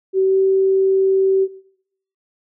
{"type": "tone with pitch glide", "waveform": "sine", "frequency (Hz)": [381.3, 384.4], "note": ["G4", "G4"], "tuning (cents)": [-48, -34], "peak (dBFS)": -12, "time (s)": [0.13, 1.48], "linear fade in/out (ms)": 50, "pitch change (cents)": 14, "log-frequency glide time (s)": [0.25, 0.37], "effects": ["noise-tail reverb RT60 0.7 s tail -18 dB re dry"]}